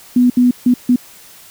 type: tone bursts at uneven times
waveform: sine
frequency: 246.9 Hz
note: B3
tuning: in tune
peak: -7 dBFS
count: 4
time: 0.16-0.3 / 0.37-0.51 / 0.66-0.74 / 0.89-0.96 s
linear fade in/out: 5 ms
effects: white hiss -41 dBFS RMS until 1.5 s